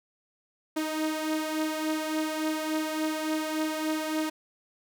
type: beating tone pair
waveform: sawtooth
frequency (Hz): 311.1 / 314.6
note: D#4 / D#4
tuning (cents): 0 / +19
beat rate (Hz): 3.5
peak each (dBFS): -25 / -30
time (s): 0.76-4.3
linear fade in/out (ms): 10
effects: none